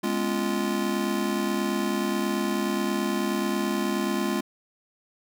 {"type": "chord", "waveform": "square", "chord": "C# dominant seventh", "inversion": "second", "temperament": "just", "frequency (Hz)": [207.9, 249.5, 277.2, 346.5], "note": ["G#3", "B3", "C#4", "E#4"], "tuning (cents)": [2, 18, 0, -14], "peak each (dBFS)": [-29, -33, -33, -30], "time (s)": [0.03, 4.41], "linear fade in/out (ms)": 10, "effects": []}